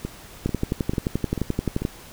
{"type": "two click trains", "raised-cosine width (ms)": 3, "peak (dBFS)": [-14, -9], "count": [5, 17], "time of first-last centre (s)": [[0.05, 1.82], [0.46, 1.851]], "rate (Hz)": [2.26, 11.5], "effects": ["pink hiss -44 dBFS RMS until 2.12 s"]}